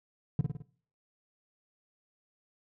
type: tone with echo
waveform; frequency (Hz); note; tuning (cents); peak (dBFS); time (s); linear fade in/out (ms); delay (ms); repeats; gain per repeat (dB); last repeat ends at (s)
triangle; 144.2; D3; -31; -19; 0.39-0.41; 2; 53; 4; -5; 0.622
effects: noise-tail reverb RT60 0.5 s tail -20 dB re dry + tanh soft clip ceiling -17 dBFS